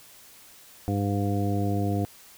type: harmonic tone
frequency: 100.7 Hz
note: G2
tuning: 47 cents sharp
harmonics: 1 / 2 / 3 / 4 / 5 / 7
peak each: -26 / -30 / -30 / -36 / -36 / -34 dBFS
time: 0.88-2.05 s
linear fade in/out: 0 ms
effects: white hiss -51 dBFS RMS until 2.37 s